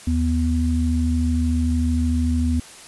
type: tone pair together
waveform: sine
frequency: 77.5 / 245.8 Hz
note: D#2 / B3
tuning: -6 / -8 cents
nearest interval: octave + minor sixth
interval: 1998 cents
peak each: -19 / -21 dBFS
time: 0.07-2.6 s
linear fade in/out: 5 ms
effects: white hiss -42 dBFS RMS until 2.87 s + resampled to 24000 Hz